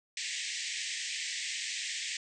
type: band-pass noise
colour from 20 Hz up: pink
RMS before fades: -37 dBFS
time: 0.17-2.17 s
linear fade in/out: 2 ms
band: 1800 to 8300 Hz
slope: 96 dB/octave
effects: none